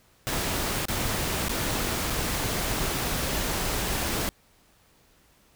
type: noise with dropouts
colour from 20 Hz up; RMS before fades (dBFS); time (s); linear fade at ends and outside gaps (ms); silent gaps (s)
pink; -28; 0.27-4.29; 0; 0.854-0.884 / 1.484-1.494 / 2.1-2.104
effects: pink hiss -61 dBFS RMS until 5.55 s